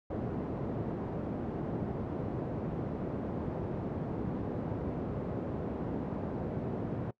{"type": "band-pass noise", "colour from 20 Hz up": "pink", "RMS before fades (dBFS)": -36, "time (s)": [0.1, 7.11], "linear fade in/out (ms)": 5, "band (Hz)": [110, 510], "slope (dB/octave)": 12, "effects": ["noise-tail reverb RT60 0.1 s tail -21 dB re dry"]}